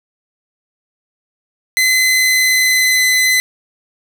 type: tone with pitch glide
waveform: sawtooth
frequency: 2039 to 2024 Hz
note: C7 to B6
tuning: -45 to +42 cents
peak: -7 dBFS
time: 1.77-3.4 s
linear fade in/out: 0 ms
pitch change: -13 cents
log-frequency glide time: 2.02-3.14 s
effects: 7-bit